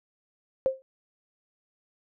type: tone with exponential decay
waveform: sine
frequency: 528 Hz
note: C5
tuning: 16 cents sharp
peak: -17 dBFS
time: 0.66-0.82 s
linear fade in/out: 0 ms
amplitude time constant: 33 ms
effects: none